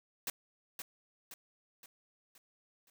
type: noise with echo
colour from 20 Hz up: white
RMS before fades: -37 dBFS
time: 0.27-0.3 s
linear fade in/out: 2 ms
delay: 520 ms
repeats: 5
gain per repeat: -6 dB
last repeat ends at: 2.9 s
effects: none